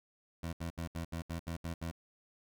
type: tone bursts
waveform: 20% pulse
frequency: 83.6 Hz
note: E2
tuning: 25 cents sharp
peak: -32 dBFS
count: 9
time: 0.43-1.913 s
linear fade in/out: 5 ms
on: 99 ms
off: 74 ms
effects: none